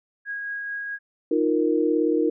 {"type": "tone with tremolo", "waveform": "sine", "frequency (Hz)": 1644, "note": "G#6", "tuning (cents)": -18, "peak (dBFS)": -27, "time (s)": [0.25, 0.99], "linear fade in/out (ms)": 50, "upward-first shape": "triangle", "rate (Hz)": 4.6, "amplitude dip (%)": 25}
{"type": "chord", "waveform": "sine", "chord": "Eb suspended second", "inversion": "none", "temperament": "equal", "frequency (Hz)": [311.1, 349.2, 466.2], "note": ["Eb4", "F4", "Bb4"], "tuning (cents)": [0, 0, 0], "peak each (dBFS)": [-22, -24, -23], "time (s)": [1.31, 2.3], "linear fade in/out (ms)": 5}
{"effects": []}